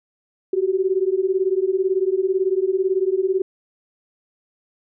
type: beating tone pair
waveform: sine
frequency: 370 / 388 Hz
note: F#4 / G4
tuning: 0 / -18 cents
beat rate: 18 Hz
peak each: -20 dBFS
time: 0.53-3.42 s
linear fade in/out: 5 ms
effects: none